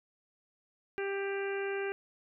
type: harmonic tone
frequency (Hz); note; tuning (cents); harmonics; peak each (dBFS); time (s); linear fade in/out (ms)
395.1; G4; +14; 1 / 2 / 3 / 4 / 5 / 6 / 7; -33 / -44 / -49 / -41 / -47 / -45 / -48; 0.98-1.92; 0
effects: none